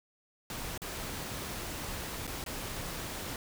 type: noise with dropouts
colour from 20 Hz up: pink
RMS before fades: -39 dBFS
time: 0.5-3.36 s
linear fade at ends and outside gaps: 1 ms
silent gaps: 0.777-0.818 / 2.269-2.276 / 2.44-2.462 s
effects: none